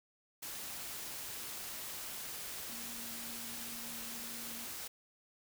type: tone in noise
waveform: sine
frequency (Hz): 233.5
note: A#3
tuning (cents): +3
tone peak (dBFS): -52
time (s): 2.69-4.65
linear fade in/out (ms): 10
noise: white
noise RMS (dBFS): -44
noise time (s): 0.42-4.88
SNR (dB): -11
effects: none